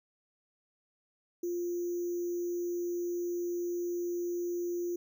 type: tone with sample-and-hold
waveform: sine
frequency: 349.2 Hz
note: F4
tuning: in tune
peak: -31 dBFS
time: 1.43-4.96 s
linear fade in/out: 5 ms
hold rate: 6300 Hz
effects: none